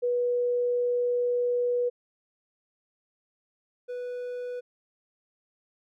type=tone pair in turn; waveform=sine / triangle; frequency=487.7 / 492.8 Hz; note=B4 / B4; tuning=-22 / -4 cents; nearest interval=unison; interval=18 cents; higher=second; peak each=-23 / -30 dBFS; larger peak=first; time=0.02-1.9 / 3.88-4.61 s; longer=first; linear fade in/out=20 ms; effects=none